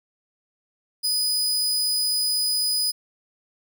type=tone; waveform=sawtooth; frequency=4978 Hz; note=D#8; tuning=in tune; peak=-18 dBFS; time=1.03-2.92 s; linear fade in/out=20 ms; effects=none